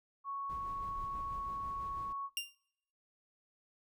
sine tone, 1108.7 Hz, C#6, in tune, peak -37 dBFS, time 0.24-2.3 s, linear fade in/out 50 ms
brown noise with tremolo, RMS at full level -48 dBFS, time 0.49-2.13 s, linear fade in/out 10 ms, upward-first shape sine, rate 6.1 Hz, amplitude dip 35%
sawtooth tone with exponential decay, 2794 Hz, F7, in tune, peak -28 dBFS, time 2.37-2.55 s, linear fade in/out 1 ms, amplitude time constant 39 ms
effects noise-tail reverb RT60 0.8 s tail -26 dB re dry

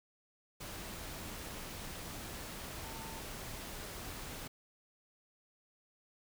sine tone in noise, 898 Hz, A5, 35 cents sharp, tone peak -50 dBFS, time 2.83-3.2 s, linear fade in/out 10 ms, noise pink, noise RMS -45 dBFS, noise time 0.6-4.48 s, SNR -8 dB, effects none

